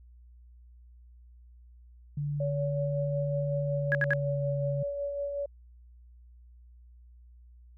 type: tone with pitch glide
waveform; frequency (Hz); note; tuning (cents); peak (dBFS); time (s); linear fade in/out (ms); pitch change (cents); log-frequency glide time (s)
sine; 145.4 to 140.45; D3 to C#3; -17 to +23; -29; 2.17-4.83; 5; -60; 3.62-4.46
type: tone with tremolo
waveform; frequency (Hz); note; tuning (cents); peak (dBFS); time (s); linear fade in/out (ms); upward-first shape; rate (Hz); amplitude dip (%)
sine; 568; C#5; +42; -29; 2.4-5.46; 5; sine; 5.4; 35
type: tone bursts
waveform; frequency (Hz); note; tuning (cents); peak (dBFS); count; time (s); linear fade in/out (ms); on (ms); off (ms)
sine; 1661.2; G#6; 0; -23; 3; 3.92-4.134; 0; 28; 65
effects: added 60 Hz sine -51 dBFS peak until 7.77 s